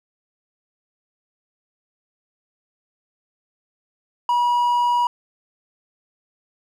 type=tone; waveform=triangle; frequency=966 Hz; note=B5; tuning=39 cents flat; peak=-14 dBFS; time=4.29-5.07 s; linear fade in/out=2 ms; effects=none